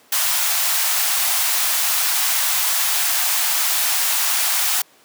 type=high-pass noise; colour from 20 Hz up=white; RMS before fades=-19 dBFS; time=0.12-4.82 s; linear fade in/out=5 ms; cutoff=660 Hz; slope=48 dB/octave; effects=pink hiss -52 dBFS RMS until 5.04 s + high-pass 300 Hz 12 dB/octave